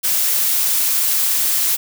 blue noise, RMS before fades -17 dBFS, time 0.03-1.77 s, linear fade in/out 20 ms, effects none

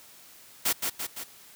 white noise with echo, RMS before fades -25 dBFS, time 0.65-0.73 s, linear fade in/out 10 ms, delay 170 ms, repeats 3, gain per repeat -4 dB, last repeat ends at 1.24 s, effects white hiss -52 dBFS RMS until 1.55 s + high-pass 60 Hz 12 dB/octave

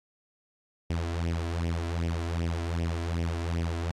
sawtooth tone with flanger, 84 Hz, E2, 33 cents sharp, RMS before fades -30 dBFS, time 0.9-3.91 s, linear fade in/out 0 ms, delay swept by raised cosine 0.35 to 3.05 ms, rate 2.6 Hz, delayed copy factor +0.7, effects low-pass 7000 Hz 12 dB/octave + AAC 64 kbps

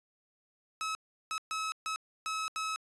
sawtooth tone bursts at uneven times, 1289 Hz, E6, 39 cents flat, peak -29 dBFS, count 6, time 0.81-0.95 / 1.31-1.38 / 1.51-1.72 / 1.86-1.96 / 2.26-2.48 / 2.56-2.76 s, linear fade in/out 0 ms, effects resampled to 22050 Hz

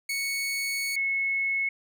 sawtooth / sine tone pair in turn, 2217 / 2190 Hz, C#7 / C#7, 0 / -22 cents, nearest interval unison, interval 22 cents, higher first, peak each -24 dBFS, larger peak neither, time 0.09-0.96 / 0.96-1.69 s, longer first, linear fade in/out 5 ms, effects none

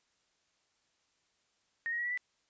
sine tone with pitch steps, 1853 / 1884.3 / 1916.1 / 1948.5 / 1981.4 Hz, A#6 / A#6 / A#6 / B6 / B6, -11 / +18 / +47 / -24 / +5 cents, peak -32 dBFS, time 1.86-2.175 s, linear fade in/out 0 ms, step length 63 ms, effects white hiss -75 dBFS RMS until 2.49 s + resampled to 16000 Hz

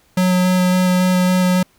square tone with vibrato, 182.7 Hz, F#3, 22 cents flat, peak -13 dBFS, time 0.17-1.63 s, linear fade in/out 5 ms, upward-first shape square, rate 3.6 Hz, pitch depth 8 cents each way, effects pink hiss -56 dBFS RMS until 1.78 s

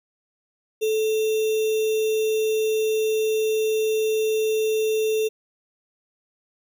sine tone with sample-and-hold, 436.5 Hz, A4, 14 cents flat, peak -19 dBFS, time 0.81-5.29 s, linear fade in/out 20 ms, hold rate 3150 Hz, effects none

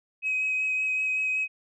sine tone with vibrato, 2536 Hz, D#7, 32 cents sharp, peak -23 dBFS, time 0.22-1.48 s, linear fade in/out 50 ms, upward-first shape sine, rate 5.3 Hz, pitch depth 12 cents each way, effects tanh soft clip ceiling -20 dBFS

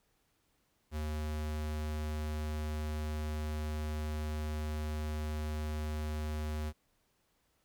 square tone, 76.4 Hz, D#2, 31 cents flat, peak -35 dBFS, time 0.91-6.73 s, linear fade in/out 50 ms, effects pink hiss -75 dBFS RMS until 7.64 s

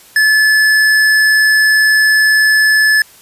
sine tone with hard clipping, 1729 Hz, A6, 31 cents flat, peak -9 dBFS, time 0.16-3.02 s, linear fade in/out 2 ms, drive 12 dB, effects white hiss -42 dBFS RMS until 3.21 s + resampled to 32000 Hz

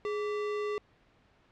sine tone with sample-and-hold, 418.1 Hz, G#4, 12 cents sharp, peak -30 dBFS, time 0.05-0.78 s, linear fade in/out 0 ms, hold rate 1575 Hz, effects pink hiss -65 dBFS RMS until 1.51 s + low-pass 3000 Hz 12 dB/octave

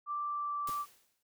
sine tone with pitch glide, 1174.7 to 1166.6 Hz, D6 to D6, 0 to -12 cents, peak -33 dBFS, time 0.06-0.86 s, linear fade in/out 50 ms, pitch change -12 cents, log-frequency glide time 0.26-0.57 s
white noise with exponential decay, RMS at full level -44 dBFS, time 0.67-1.23 s, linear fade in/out 5 ms, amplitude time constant 120 ms
clicks, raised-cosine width 2 ms, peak -36 dBFS, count 2, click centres 0.688 / 0.695 s
effects none

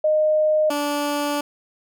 sine / 15% pulse tone pair in turn, 616 / 290.7 Hz, D#5 / D4, -17 / -18 cents, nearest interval octave + minor second, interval 1301 cents, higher first, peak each -15 dBFS, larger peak neither, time 0.04-0.7 / 0.7-1.41 s, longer second, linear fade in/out 5 ms, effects none

